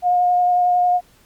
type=tone with vibrato; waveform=sine; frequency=716 Hz; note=F5; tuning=43 cents sharp; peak=-13 dBFS; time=0.02-1.01 s; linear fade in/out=50 ms; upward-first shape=sine; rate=11 Hz; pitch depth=10 cents each way; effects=pink hiss -54 dBFS RMS until 1.25 s + Opus 48 kbps